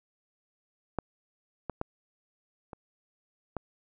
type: clicks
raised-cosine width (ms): 1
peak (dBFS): -15 / -19 / -17 / -27 / -19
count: 5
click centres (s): 0.987 / 1.697 / 1.814 / 2.732 / 3.567
effects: none